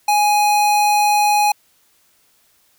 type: tone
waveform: square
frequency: 832 Hz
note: G#5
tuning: 3 cents sharp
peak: -13 dBFS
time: 0.08-1.52 s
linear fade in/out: 5 ms
effects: white hiss -58 dBFS RMS until 2.78 s